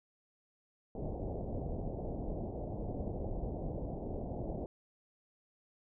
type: low-pass noise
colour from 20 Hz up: pink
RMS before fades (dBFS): -39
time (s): 0.95-4.66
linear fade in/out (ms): 2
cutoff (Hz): 740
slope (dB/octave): 48
effects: none